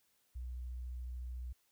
sine tone with vibrato, 61.74 Hz, B1, in tune, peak -40 dBFS, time 0.35-1.53 s, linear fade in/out 10 ms, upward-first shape square, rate 14 Hz, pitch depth 10 cents each way, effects white hiss -75 dBFS RMS until 1.71 s

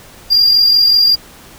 triangle tone with amplitude modulation, 4795 Hz, D8, 35 cents sharp, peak -3 dBFS, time 0.3-1.16 s, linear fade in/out 20 ms, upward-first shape sine, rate 45.4 Hz, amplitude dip 45%, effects tanh soft clip ceiling 0 dBFS + pink hiss -39 dBFS RMS until 1.58 s

